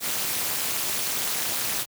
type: noise with amplitude modulation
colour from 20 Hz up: white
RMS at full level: -23 dBFS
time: 0-1.86 s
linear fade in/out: 50 ms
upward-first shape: sine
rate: 233 Hz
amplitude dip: 100%
effects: high-pass 80 Hz 12 dB/octave